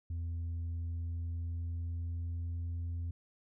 sine tone with pitch glide, 84 to 85.07 Hz, E2 to F2, +33 to -45 cents, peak -32 dBFS, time 0.1-3.11 s, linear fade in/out 5 ms, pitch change +22 cents, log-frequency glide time 0.65-2.73 s, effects tanh soft clip ceiling -34 dBFS

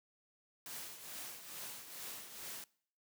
white noise with tremolo, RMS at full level -45 dBFS, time 0.66-2.64 s, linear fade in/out 2 ms, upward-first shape triangle, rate 2.3 Hz, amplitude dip 65%, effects noise-tail reverb RT60 0.6 s tail -24 dB re dry + high-pass 100 Hz 12 dB/octave

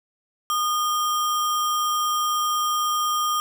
sine tone with sample-and-hold, 1222 Hz, D#6, 32 cents flat, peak -20 dBFS, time 0.5-3.4 s, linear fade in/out 0 ms, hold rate 4410 Hz, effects none

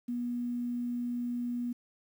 sine tone with quantisation, 241.9 Hz, B3, 36 cents flat, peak -31 dBFS, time 0.08-1.73 s, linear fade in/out 10 ms, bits 10, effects none

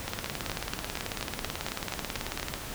two click trains, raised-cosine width 0.2 ms, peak -15 / -14 dBFS, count 10 / 46, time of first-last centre 0.26-2.398 / 0.08-2.539 s, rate 4.21 / 18.3 Hz, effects pink hiss -39 dBFS RMS until 2.74 s

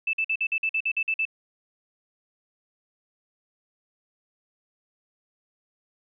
sine tone bursts, 2637 Hz, E7, in tune, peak -22 dBFS, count 11, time 0.07-1.253 s, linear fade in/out 5 ms, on 63 ms, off 49 ms, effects none

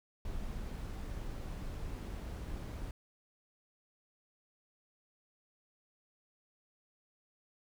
brown noise, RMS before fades -41 dBFS, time 0.25-2.91 s, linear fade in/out 2 ms, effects none

